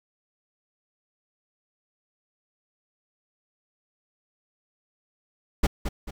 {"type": "noise with echo", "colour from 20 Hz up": "brown", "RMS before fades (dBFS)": -18, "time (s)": [5.63, 5.67], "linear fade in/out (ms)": 10, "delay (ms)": 220, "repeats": 2, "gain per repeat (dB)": -8, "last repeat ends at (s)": 6.11, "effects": []}